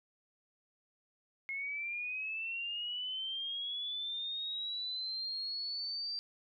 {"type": "linear sweep", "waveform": "sine", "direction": "up", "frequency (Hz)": [2160, 4700], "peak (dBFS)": -36, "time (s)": [1.49, 6.19], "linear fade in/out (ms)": 0, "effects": []}